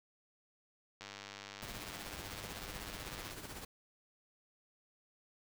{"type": "click train", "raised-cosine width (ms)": 0.2, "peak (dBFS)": -29, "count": 231, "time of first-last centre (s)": [1.01, 3.31], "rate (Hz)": 100}
{"type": "noise with tremolo", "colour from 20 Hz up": "pink", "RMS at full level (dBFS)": -45, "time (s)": [1.62, 3.65], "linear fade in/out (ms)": 5, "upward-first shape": "sine", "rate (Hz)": 16, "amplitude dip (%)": 55}
{"effects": []}